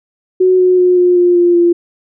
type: tone with pitch steps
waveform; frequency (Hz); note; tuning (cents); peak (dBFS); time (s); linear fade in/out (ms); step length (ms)
sine; 370 / 365.8 / 361.5 / 357.4 / 353.3 / 349.2 / 345.2; F#4 / F#4 / F#4 / F4 / F4 / F4 / F4; 0 / -20 / -40 / +40 / +20 / 0 / -20; -6; 0.4-1.73; 10; 190
effects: none